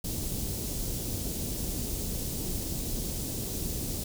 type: band-stop noise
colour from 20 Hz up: pink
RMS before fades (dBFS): -33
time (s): 0.04-4.04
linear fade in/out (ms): 5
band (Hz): 360 to 5800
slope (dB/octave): 12
effects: none